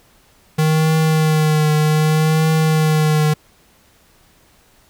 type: tone with vibrato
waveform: square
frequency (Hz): 155.56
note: D#3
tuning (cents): 0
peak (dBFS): -13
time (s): 0.58-3.34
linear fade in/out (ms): 10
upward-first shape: triangle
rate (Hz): 0.65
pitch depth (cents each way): 35
effects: pink hiss -53 dBFS RMS until 4.89 s

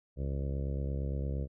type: harmonic tone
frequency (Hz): 68.7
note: C#2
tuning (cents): -15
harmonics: 1 / 2 / 3 / 4 / 5 / 6 / 7 / 8 / 9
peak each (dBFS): -33 / -37 / -44 / -48 / -48 / -50 / -47 / -49 / -55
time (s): 0.16-1.48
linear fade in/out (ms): 50
effects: none

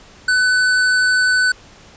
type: tone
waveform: square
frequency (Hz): 1502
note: F#6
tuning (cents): +26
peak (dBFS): -13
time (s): 0.28-1.52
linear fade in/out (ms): 5
effects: pink hiss -44 dBFS RMS until 1.96 s + resampled to 16000 Hz

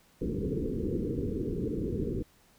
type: low-pass noise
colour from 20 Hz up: white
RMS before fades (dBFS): -32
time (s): 0.21-2.23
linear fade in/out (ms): 10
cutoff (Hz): 470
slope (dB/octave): 96
effects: pink hiss -63 dBFS RMS until 2.58 s

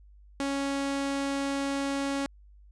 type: tone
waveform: sawtooth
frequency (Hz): 277.2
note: C#4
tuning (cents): 0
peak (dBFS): -24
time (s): 0.4-2.26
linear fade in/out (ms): 0
effects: added 50 Hz sine -51 dBFS peak until 2.71 s + resampled to 22050 Hz

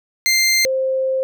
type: tone pair in turn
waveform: 20% pulse / sine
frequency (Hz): 2093 / 526.3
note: C7 / C5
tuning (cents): 0 / +10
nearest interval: 2 octaves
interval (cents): 2390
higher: first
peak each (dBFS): -8 / -16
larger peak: first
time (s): 0.26-0.65 / 0.65-1.23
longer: second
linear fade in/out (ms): 0
effects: none

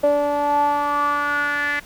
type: tone with band-pass filter sweep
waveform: sawtooth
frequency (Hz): 290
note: D4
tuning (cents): -22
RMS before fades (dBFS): -20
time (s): 0.03-1.8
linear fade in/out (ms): 10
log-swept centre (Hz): 600 to 1900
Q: 6.3
effects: pink hiss -45 dBFS RMS until 1.85 s

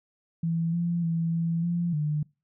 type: tone with pitch steps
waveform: sine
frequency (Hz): 165.8 / 171.5 / 165.6 / 166.6 / 172.3 / 150.4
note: E3 / F3 / E3 / E3 / F3 / D3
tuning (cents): +10 / -31 / +8 / +19 / -23 / +42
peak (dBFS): -24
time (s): 0.43-2.23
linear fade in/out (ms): 5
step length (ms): 300
effects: noise-tail reverb RT60 0.3 s tail -25 dB re dry

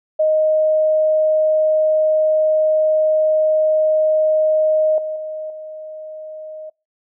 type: tone with level steps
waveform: sine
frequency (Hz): 622.3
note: D#5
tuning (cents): 0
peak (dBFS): -12 / -21 / -24 / -29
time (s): 0.19-6.7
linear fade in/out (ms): 10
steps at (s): 4.98 / 5.16 / 5.5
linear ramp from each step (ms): 2
effects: noise-tail reverb RT60 0.3 s tail -26 dB re dry

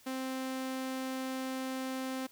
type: tone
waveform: sawtooth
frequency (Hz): 261.6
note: C4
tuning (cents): 0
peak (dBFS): -31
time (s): 0.06-2.27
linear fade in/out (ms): 10
effects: white hiss -61 dBFS RMS until 2.31 s

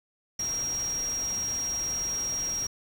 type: tone in noise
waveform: sine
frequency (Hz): 5630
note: F8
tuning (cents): +13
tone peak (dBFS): -28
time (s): 0.39-2.67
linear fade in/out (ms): 5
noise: pink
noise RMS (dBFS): -41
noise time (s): 0.39-2.67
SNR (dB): +10
effects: none

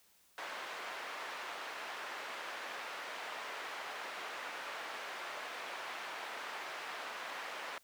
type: band-pass noise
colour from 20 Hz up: white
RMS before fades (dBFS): -44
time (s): 0.38-7.78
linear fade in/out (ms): 0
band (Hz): 570 to 1900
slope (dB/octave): 12
effects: white hiss -68 dBFS RMS until 7.83 s

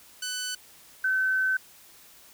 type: tone pair in turn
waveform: 10% pulse / sine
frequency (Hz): 1500 / 1528.9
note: F#6 / G6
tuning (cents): +23 / -44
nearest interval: unison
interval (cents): 33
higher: second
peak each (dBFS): -22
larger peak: neither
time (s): 0.22-0.55 / 1.04-1.57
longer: second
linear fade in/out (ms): 5
effects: white hiss -53 dBFS RMS until 2.33 s

